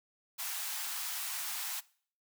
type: high-pass noise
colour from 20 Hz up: white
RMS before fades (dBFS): -38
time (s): 0.38-1.81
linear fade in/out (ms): 20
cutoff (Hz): 720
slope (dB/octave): 48
effects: noise-tail reverb RT60 0.5 s tail -21 dB re dry